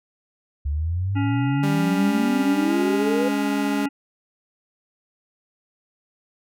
sine exponential sweep, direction up, 69.3 to 508 Hz, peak -21 dBFS, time 0.65-3.29 s, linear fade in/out 10 ms
harmonic tone, 280 Hz, C#4, 18 cents sharp, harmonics 1 / 3 / 5 / 7 / 9 / 10, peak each -22 / -32 / -36 / -39 / -41 / -42 dBFS, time 1.15-3.89 s, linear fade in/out 20 ms
sawtooth tone with pitch glide, 198.4 to 206.2 Hz, G3 to G#3, +21 to -12 cents, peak -21 dBFS, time 1.63-3.86 s, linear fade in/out 5 ms, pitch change +67 cents, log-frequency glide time 2.65-2.75 s
effects none

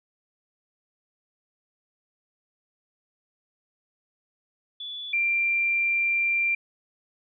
sine tone pair in turn, 3446 / 2370 Hz, A7 / D7, -37 / +15 cents, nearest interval tritone, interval 648 cents, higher first, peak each -33 / -21 dBFS, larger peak second, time 4.8-5.13 / 5.13-6.55 s, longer second, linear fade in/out 5 ms, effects none

